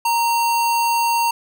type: tone with sample-and-hold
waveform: sine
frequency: 933 Hz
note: A#5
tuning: 1 cent sharp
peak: -15 dBFS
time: 0.05-1.31 s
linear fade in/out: 5 ms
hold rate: 3675 Hz
effects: none